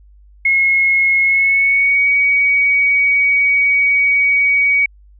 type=tone with pitch glide; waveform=sine; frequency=2168 to 2256 Hz; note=C#7 to C#7; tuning=-39 to +30 cents; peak=-10 dBFS; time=0.45-4.86 s; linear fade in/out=5 ms; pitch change=+69 cents; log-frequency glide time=1.22-2.07 s; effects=added 50 Hz sine -42 dBFS peak until 5.19 s